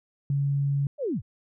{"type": "tone", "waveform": "sine", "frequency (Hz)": 140.5, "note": "C#3", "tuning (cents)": 24, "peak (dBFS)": -22, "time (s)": [0.3, 0.87], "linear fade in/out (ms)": 2}
{"type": "linear sweep", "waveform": "sine", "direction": "down", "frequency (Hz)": [622.3, 61.74], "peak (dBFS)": -25, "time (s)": [0.98, 1.22], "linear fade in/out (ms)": 50}
{"effects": []}